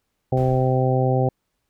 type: harmonic tone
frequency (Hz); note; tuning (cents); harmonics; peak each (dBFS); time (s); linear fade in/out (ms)
129.4; C3; -19; 1 / 2 / 3 / 4 / 5 / 6; -19 / -27 / -25 / -24 / -29 / -26; 0.32-1.29; 5
type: noise with exponential decay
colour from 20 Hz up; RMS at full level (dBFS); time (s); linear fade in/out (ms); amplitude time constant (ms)
brown; -30; 0.37-1.29; 2; 200
effects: pink hiss -75 dBFS RMS until 1.69 s